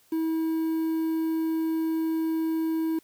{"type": "tone with quantisation", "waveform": "triangle", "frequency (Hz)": 322.4, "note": "E4", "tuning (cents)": -38, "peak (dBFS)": -22, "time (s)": [0.12, 2.99], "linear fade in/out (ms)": 5, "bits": 8, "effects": ["white hiss -62 dBFS RMS until 3.03 s"]}